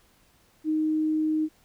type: tone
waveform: sine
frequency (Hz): 311.1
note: D#4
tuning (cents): 0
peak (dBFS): -22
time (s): 0.64-1.49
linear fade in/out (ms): 50
effects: pink hiss -62 dBFS RMS until 1.64 s